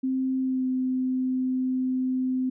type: tone with pitch glide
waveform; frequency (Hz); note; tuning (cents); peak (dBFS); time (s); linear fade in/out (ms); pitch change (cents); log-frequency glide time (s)
sine; 261.6 to 257.3; C4 to C4; 0 to -29; -23; 0.03-2.5; 10; -29; 0.4-0.67
effects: none